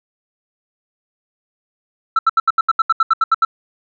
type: tone bursts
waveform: sine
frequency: 1330 Hz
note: E6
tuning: 15 cents sharp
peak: -7 dBFS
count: 13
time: 2.16-3.45 s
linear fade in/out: 5 ms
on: 30 ms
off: 75 ms
effects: tanh soft clip ceiling -8 dBFS